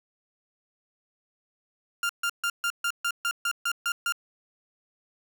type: tone bursts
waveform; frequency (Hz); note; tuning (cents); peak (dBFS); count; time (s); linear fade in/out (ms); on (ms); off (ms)
30% pulse; 1396.9; F6; 0; -22; 11; 2.03-4.123; 2; 63; 140
effects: none

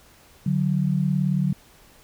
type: tone pair together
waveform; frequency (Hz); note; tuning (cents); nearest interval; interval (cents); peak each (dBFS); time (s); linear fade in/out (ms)
sine; 146.83 / 185.17; D3 / F#3; 0 / +2; major third; 402; -22; 0.46-1.53; 5
effects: pink hiss -53 dBFS RMS until 2.03 s

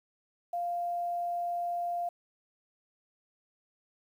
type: tone with quantisation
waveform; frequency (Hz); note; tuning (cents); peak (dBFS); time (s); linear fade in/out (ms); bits
sine; 697; F5; -4; -30; 0.53-2.09; 5; 10
effects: none

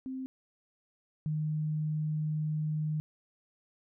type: tone pair in turn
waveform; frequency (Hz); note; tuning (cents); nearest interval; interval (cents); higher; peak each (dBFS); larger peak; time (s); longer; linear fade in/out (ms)
sine; 261.6 / 153.67; C4 / D#3; 0 / -21; major sixth; 921; first; -35 / -29; second; 0.06-0.26 / 1.26-3; second; 0
effects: none

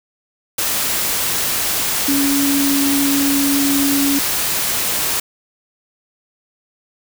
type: tone in noise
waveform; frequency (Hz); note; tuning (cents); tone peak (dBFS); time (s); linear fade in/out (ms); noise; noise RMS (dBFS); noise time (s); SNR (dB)
sine; 279.6; C#4; +15; -15; 2.08-4.19; 5; white; -19; 0.58-5.2; +1
effects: none

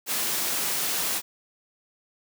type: high-pass noise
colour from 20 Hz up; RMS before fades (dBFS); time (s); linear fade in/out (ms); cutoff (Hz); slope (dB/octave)
white; -27; 0.06-1.22; 50; 140; 24
effects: none

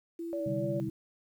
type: tone with vibrato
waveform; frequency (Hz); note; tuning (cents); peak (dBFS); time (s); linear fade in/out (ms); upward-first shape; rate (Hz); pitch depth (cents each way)
sine; 329.6; E4; 0; -35; 0.19-0.9; 5; square; 2.4; 32
type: tone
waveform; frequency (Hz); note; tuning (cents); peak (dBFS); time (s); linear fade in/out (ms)
sine; 574; D5; -40; -33; 0.33-0.8; 0
type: chord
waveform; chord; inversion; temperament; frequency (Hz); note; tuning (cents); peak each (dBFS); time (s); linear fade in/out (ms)
sine; C suspended second; none; just; 130.81 / 147.16 / 196.22; C3 / D3 / G3; 0 / +4 / +2; -36 / -38 / -37; 0.46-0.89; 5
effects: 10-bit

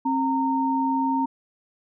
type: tone pair together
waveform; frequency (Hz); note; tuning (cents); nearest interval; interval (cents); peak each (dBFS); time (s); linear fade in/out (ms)
sine; 267.1 / 920.5; C4 / A#5; +36 / -22; octave + major sixth; 2142; -23; 0.05-1.26; 10
effects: none

